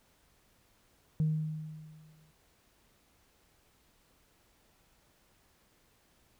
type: tone with exponential decay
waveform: sine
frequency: 155.56 Hz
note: D#3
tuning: in tune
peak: -23 dBFS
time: 1.2-2.31 s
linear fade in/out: 0 ms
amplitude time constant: 240 ms
effects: tanh soft clip ceiling -22 dBFS + pink hiss -68 dBFS RMS until 6.39 s